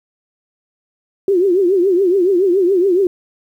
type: tone with vibrato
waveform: sine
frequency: 371.5 Hz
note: F#4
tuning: 7 cents sharp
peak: -10 dBFS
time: 1.28-3.07 s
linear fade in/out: 2 ms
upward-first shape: triangle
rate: 7.1 Hz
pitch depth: 170 cents each way
effects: 8-bit